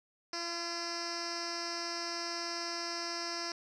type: tone with low-pass filter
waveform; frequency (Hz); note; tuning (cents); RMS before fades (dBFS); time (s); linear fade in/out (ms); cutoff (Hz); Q
10% pulse; 340.8; F4; -42; -38; 0.33-3.52; 2; 5400; 6.3
effects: none